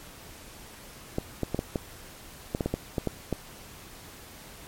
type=clicks; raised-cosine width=2 ms; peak=-13 dBFS; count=12; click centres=1.184 / 1.433 / 1.546 / 1.591 / 1.758 / 2.549 / 2.608 / 2.66 / 2.74 / 2.982 / 3.073 / 3.327 s; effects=pink hiss -47 dBFS RMS until 4.67 s + MP3 64 kbps